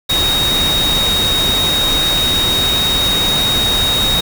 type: tone in noise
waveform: sine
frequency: 3755 Hz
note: A#7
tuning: 12 cents sharp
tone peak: -13 dBFS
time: 0.09-4.21 s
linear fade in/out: 10 ms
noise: pink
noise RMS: -19 dBFS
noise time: 0.09-4.21 s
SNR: +3 dB
effects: none